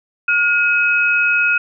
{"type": "tone pair together", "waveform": "sine", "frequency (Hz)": [1428, 2544], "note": ["F6", "D#7"], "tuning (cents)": [38, 38], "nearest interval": "minor seventh", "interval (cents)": 1000, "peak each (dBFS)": -15, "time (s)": [0.28, 1.58], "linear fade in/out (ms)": 5, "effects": []}